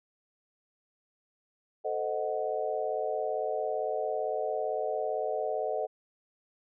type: chord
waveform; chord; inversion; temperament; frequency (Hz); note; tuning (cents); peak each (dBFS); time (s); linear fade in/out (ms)
sine; A diminished seventh; none; equal with one note detuned; 440 / 517.8 / 622.3 / 740; A4 / C5 / Eb5 / Gb5; 0 / -18 / 0 / 0; -34 / -36 / -33 / -35; 1.84-5.87; 20
effects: none